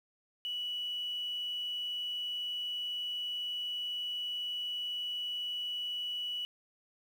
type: tone with quantisation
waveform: sine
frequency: 2946 Hz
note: F#7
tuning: 8 cents flat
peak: -34 dBFS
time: 0.45-6.45 s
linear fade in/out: 0 ms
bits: 9
effects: none